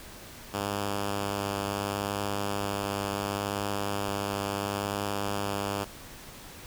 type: tone with vibrato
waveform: 5% pulse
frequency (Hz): 100.7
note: G2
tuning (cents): +47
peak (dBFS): -18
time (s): 0.53-5.85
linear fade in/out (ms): 20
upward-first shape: sine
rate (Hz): 0.71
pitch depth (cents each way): 10
effects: pink hiss -46 dBFS RMS until 6.66 s